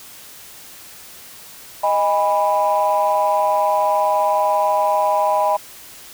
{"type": "chord", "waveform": "sine", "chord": "G# minor", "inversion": "second", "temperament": "equal with one note detuned", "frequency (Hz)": [622.3, 815.4, 987.8], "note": ["D#5", "G#5", "B5"], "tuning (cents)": [0, -32, 0], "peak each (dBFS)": -18, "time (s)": [1.83, 5.57], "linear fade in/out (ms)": 10, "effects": ["tanh soft clip ceiling -7 dBFS", "white hiss -40 dBFS RMS until 6.13 s"]}